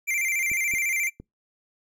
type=tone with vibrato; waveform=square; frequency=2217 Hz; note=C#7; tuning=in tune; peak=-24 dBFS; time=0.07-1.1 s; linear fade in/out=20 ms; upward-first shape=square; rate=14 Hz; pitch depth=96 cents each way
type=clicks; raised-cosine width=3 ms; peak=-27 dBFS; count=3; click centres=0.516 / 0.738 / 1.2 s
effects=noise-tail reverb RT60 0.2 s tail -26 dB re dry